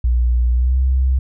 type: tone with pitch glide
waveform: sine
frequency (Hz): 60.3 to 65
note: B1 to C2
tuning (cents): -41 to -11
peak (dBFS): -12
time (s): 0.04-1.19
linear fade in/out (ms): 5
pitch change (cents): +130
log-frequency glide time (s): 0.52-0.79
effects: none